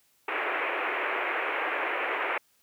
white band-pass noise, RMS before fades -30 dBFS, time 0.28-2.38 s, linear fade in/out 5 ms, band 330 to 2500 Hz, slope 48 dB/octave, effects white hiss -67 dBFS RMS until 2.62 s

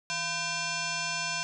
sine tone with frequency modulation, 1864.7 Hz, A#6, in tune, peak -29 dBFS, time 0.1-1.43 s, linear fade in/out 0 ms, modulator 852 Hz, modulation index 5.6, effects none

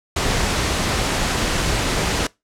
pink noise, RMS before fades -20 dBFS, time 0.16-2.27 s, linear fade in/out 5 ms, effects noise-tail reverb RT60 0.2 s tail -22 dB re dry + low-pass 8000 Hz 12 dB/octave

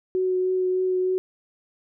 sine tone with vibrato, 370 Hz, F#4, in tune, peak -20 dBFS, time 0.15-1.18 s, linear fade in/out 0 ms, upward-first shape triangle, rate 3.3 Hz, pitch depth 13 cents each way, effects none

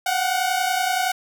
sawtooth tone pair together, 725 / 755.7 Hz, F#5 / F#5, -35 / +36 cents, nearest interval minor second, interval 71 cents, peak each -19 dBFS, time 0.06-1.12 s, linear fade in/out 5 ms, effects none

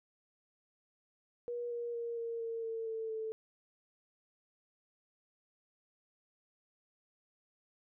sine tone with pitch steps, 479.9 / 474.1 / 468.4 / 462.8 / 457.2 / 451.7 / 446.2 / 440.8 Hz, B4 / A#4 / A#4 / A#4 / A#4 / A4 / A4 / A4, -50 / +29 / +8 / -13 / -34 / +45 / +24 / +3 cents, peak -36 dBFS, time 1.48-3.32 s, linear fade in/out 0 ms, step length 230 ms, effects none

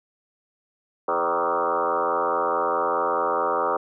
sine tone with frequency modulation, 857 Hz, A5, 46 cents flat, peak -20 dBFS, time 1.08-3.77 s, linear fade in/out 5 ms, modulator 84.7 Hz, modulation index 5.4, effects none

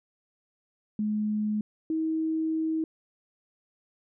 sine tone pair in turn, 212 / 319 Hz, G#3 / D#4, +36 / +43 cents, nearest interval perfect fifth, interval 707 cents, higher second, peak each -25 dBFS, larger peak neither, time 0.99-1.61 / 1.9-2.84 s, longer second, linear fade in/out 2 ms, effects none

